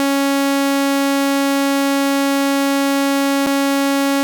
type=tone with dropouts; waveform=sawtooth; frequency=277.2 Hz; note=C#4; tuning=in tune; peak=-10 dBFS; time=0-4.23 s; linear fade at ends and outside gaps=0 ms; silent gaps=3.462-3.469 s; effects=none